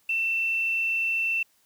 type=tone with quantisation; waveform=sine; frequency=2683 Hz; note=E7; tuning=30 cents sharp; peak=-23 dBFS; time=0.09-1.43 s; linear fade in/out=5 ms; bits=8; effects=white hiss -65 dBFS RMS until 1.65 s